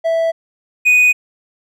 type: tone pair in turn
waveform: triangle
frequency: 658 / 2484 Hz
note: E5 / D#7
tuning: -3 / -3 cents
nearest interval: octave + major seventh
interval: 2300 cents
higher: second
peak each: -11 / -6 dBFS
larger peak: second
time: 0.04-0.32 / 0.85-1.13 s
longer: neither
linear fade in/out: 20 ms
effects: none